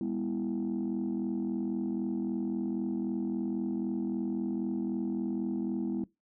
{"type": "chord", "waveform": "sine", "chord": "E major", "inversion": "first", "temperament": "equal with one note detuned", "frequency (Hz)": [203.1, 246.9, 329.6], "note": ["G#3", "B3", "E4"], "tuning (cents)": [-38, 0, 0], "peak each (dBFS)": -33, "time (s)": [0.01, 6.04], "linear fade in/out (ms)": 2, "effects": ["noise-tail reverb RT60 0.2 s tail -21 dB re dry", "tanh soft clip ceiling -25 dBFS"]}